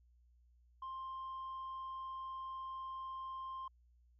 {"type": "tone", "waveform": "sine", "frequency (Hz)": 1054, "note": "C6", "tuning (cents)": 12, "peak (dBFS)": -40, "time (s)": [0.82, 3.68], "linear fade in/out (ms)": 5, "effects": ["tanh soft clip ceiling -41 dBFS", "added 60 Hz sine -65 dBFS peak until 4.19 s"]}